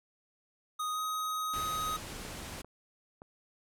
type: tone with pitch glide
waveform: square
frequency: 1244.5 to 1258.2 Hz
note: D#6 to D#6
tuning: 0 to +19 cents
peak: -33 dBFS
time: 0.79-1.97 s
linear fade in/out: 10 ms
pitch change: +19 cents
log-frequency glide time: 0.93-0.99 s
type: low-pass noise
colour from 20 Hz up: pink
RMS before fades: -43 dBFS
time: 1.53-2.62 s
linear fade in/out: 10 ms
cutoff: 12000 Hz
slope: 24 dB/octave
type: clicks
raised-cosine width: 1 ms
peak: -34 dBFS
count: 5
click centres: 1.877 / 2.251 / 2.579 / 2.646 / 3.219 s
effects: none